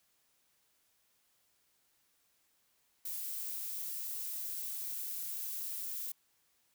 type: noise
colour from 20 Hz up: violet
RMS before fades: -40 dBFS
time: 3.05-6.12 s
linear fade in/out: 5 ms
effects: white hiss -74 dBFS RMS until 6.74 s